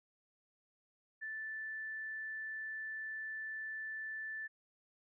sine tone, 1758 Hz, A6, 2 cents flat, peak -40 dBFS, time 1.21-4.48 s, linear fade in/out 20 ms, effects none

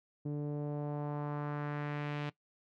sawtooth tone with low-pass filter sweep, 146.83 Hz, D3, in tune, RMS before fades -37 dBFS, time 0.25-2.3 s, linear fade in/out 10 ms, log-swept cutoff 360 to 3100 Hz, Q 1.5, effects noise-tail reverb RT60 0.1 s tail -19 dB re dry

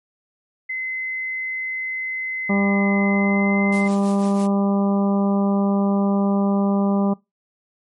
sine tone with pitch glide, 2050 to 2070 Hz, C7 to C7, -36 to -19 cents, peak -23 dBFS, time 0.69-3.88 s, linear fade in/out 10 ms, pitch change +17 cents, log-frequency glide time 2.96-3.6 s
harmonic tone, 199 Hz, G3, 26 cents sharp, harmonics 1 / 2 / 3 / 4 / 5 / 6, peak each -17 / -27 / -27 / -30 / -33 / -34 dBFS, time 2.49-7.14 s, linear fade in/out 10 ms
white noise with tremolo, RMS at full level -37 dBFS, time 3.72-4.47 s, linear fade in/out 5 ms, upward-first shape triangle, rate 6.1 Hz, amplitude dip 70%
effects noise-tail reverb RT60 0.2 s tail -22 dB re dry + MP3 48 kbps

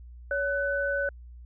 sine tone pair together, 562.6 / 1502 Hz, C#5 / F#6, +26 / +26 cents, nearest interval octave + perfect fourth, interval 1700 cents, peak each -28 dBFS, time 0.31-1.09 s, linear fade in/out 2 ms, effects added 60 Hz sine -43 dBFS peak until 1.45 s

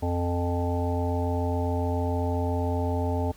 harmonic tone, 87.31 Hz, F2, in tune, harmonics 1 / 3 / 5 / 7 / 9 / 10, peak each -26 / -31 / -33 / -34 / -36 / -36 dBFS, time 0.02-3.32 s, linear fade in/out 10 ms, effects added 50 Hz sine -54 dBFS peak until 3.36 s + pink hiss -54 dBFS RMS until 3.36 s

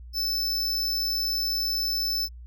square tone, 5274 Hz, E8, in tune, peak -25 dBFS, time 0.13-2.29 s, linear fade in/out 50 ms, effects added 60 Hz sine -40 dBFS peak until 2.46 s

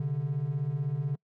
triangle beating tone pair, 130.81 / 146.81 Hz, C3 / D3, 0 / 0 cents, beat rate 16 Hz, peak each -30 / -27 dBFS, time 0-1.16 s, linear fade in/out 5 ms, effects noise-tail reverb RT60 0.1 s tail -26 dB re dry + tanh soft clip ceiling -20 dBFS

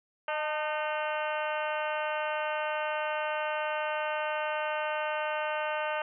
harmonic tone with a mistuned harmonic, 305.6 Hz, D#4, 31 cents flat, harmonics 2 / 3 / 4 / 5 / 6 / 7 / 8 / 9 / 10, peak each -33 / -35 / -38 / -37 / -44 / -44 / -46 / -41 / -46 dBFS, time 0.28-6.02 s, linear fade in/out 2 ms, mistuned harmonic 3, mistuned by -38 cents, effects none

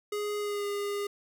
square tone with pitch glide, 415.3 to 406.8 Hz, G#4 to G#4, 0 to -36 cents, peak -31 dBFS, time 0.12-1.07 s, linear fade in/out 5 ms, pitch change -36 cents, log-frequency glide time 0.39-0.66 s, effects none

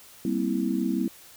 sine chord, C dominant seventh, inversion second, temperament just, 196.22 / 235.5 / 261.6 / 327 Hz, G3 / Bb3 / C4 / E4, +2 / +18 / 0 / -14 cents, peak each -29 dBFS, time 0.25-1.08 s, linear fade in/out 2 ms, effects white hiss -50 dBFS RMS until 1.36 s

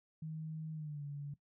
sine tone with pitch glide, 157.6 to 143.69 Hz, D#3 to D3, +23 to -37 cents, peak -40 dBFS, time 0.22-1.34 s, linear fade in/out 5 ms, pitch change -160 cents, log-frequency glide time 0.73-1.04 s, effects noise-tail reverb RT60 0.1 s tail -17 dB re dry

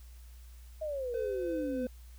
sine exponential sweep, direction down, 639 to 239 Hz, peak -33 dBFS, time 0.81-1.87 s, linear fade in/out 10 ms
triangle tone with tremolo, 509 Hz, C5, 48 cents flat, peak -32 dBFS, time 1.14-1.87 s, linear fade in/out 2 ms, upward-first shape sine, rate 3.1 Hz, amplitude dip 25%
effects added 60 Hz sine -48 dBFS peak until 2.18 s + white hiss -63 dBFS RMS until 2.18 s

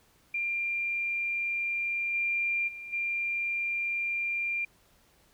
sine tone with level steps, 2386 Hz, D7, 27 cents sharp, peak -28 / -26 / -39 / -28 dBFS, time 0.34-4.65 s, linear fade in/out 5 ms, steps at 2.13 / 2.67 / 2.92 s, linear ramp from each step 20 ms, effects pink hiss -64 dBFS RMS until 5.33 s

